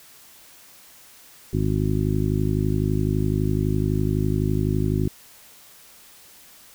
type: harmonic tone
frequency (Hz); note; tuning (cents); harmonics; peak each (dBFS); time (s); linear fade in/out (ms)
51.91; G#1; 0; 1 / 2 / 3 / 4 / 5 / 6 / 7; -27 / -24 / -25 / -32 / -28 / -31 / -29; 1.53-5.08; 5
effects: white hiss -49 dBFS RMS until 6.74 s